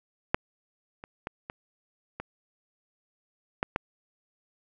clicks, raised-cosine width 0.5 ms, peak -6 / -26 / -18 / -21 / -20 / -11 / -11 dBFS, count 7, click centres 0.345 / 1.039 / 1.271 / 1.499 / 2.2 / 3.629 / 3.761 s, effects none

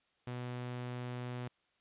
sawtooth tone, 123.47 Hz, B2, in tune, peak -35 dBFS, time 0.27-1.48 s, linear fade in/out 5 ms, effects white hiss -75 dBFS RMS until 1.8 s + resampled to 8000 Hz

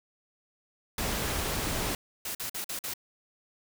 pink noise, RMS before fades -31 dBFS, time 0.98-1.95 s, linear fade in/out 2 ms
white noise bursts, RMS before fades -35 dBFS, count 5, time 2.25-2.938 s, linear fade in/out 5 ms, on 100 ms, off 47 ms
effects none

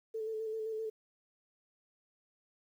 sine tone with vibrato, 440 Hz, A4, in tune, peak -35 dBFS, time 0.14-0.9 s, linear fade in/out 10 ms, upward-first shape square, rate 7.7 Hz, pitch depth 21 cents each way, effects 11-bit

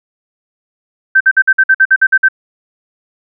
sine tone bursts, 1552 Hz, G6, 18 cents flat, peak -4 dBFS, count 11, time 1.15-2.286 s, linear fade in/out 10 ms, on 56 ms, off 52 ms, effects none

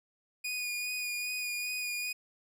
sawtooth tone with vibrato, 2460 Hz, D#7, 20 cents flat, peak -30 dBFS, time 0.44-2.13 s, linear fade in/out 10 ms, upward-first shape sine, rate 2.5 Hz, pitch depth 18 cents each way, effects none

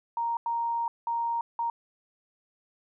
sine tone bursts at uneven times, 932.3 Hz, A#5, in tune, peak -26 dBFS, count 4, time 0.17-0.37 / 0.46-0.88 / 1.07-1.41 / 1.59-1.7 s, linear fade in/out 2 ms, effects none

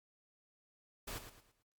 pink noise with echo, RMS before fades -44 dBFS, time 1.07-1.19 s, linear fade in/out 10 ms, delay 110 ms, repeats 4, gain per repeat -9 dB, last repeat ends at 1.63 s, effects noise-tail reverb RT60 0.1 s tail -23 dB re dry + Opus 48 kbps

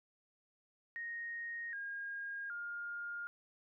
sine tone with pitch steps, 1864.7 / 1623.3 / 1413.2 Hz, A#6 / G#6 / F6, 0 / -40 / +20 cents, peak -40 dBFS, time 0.96-3.27 s, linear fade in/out 0 ms, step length 770 ms, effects none

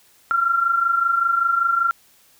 sine tone pair together, 1351 / 1376.2 Hz, E6 / F6, +42 / -26 cents, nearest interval unison, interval 32 cents, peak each -23 / -17 dBFS, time 0.31-1.91 s, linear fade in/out 0 ms, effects white hiss -55 dBFS RMS until 2.39 s

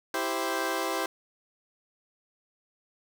15% pulse chord, C major, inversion first, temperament equal, 329.6 / 392 / 523.3 Hz, E4 / G4 / C5, 0 / 0 / 0 cents, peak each -26 dBFS, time 0.14-1.06 s, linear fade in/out 2 ms, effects none

